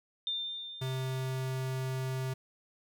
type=tone with exponential decay; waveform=sine; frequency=3602 Hz; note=A7; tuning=40 cents sharp; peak=-30 dBFS; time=0.27-1.88 s; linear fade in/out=1 ms; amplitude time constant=350 ms
type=tone; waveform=square; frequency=130.81 Hz; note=C3; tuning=in tune; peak=-33 dBFS; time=0.81-2.34 s; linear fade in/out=10 ms
effects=none